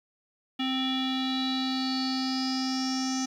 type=tone with low-pass filter sweep; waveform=square; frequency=261.6 Hz; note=C4; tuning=in tune; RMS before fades=-29 dBFS; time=0.59-3.26 s; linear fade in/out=10 ms; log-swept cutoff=3200 to 6000 Hz; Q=9.7; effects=10-bit